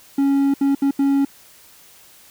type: tone bursts at uneven times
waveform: triangle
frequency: 277.2 Hz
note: C#4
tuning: in tune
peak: -12 dBFS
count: 4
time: 0.18-0.54 / 0.61-0.75 / 0.82-0.91 / 0.99-1.25 s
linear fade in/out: 5 ms
effects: white hiss -48 dBFS RMS until 2.3 s